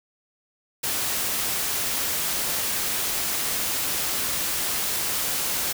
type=noise; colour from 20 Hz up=white; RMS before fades=-26 dBFS; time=0.83-5.73 s; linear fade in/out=10 ms; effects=none